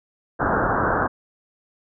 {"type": "low-pass noise", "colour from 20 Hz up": "white", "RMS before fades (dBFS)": -21, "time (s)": [0.39, 1.08], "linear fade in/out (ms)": 20, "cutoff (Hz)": 1600, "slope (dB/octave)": 96, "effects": []}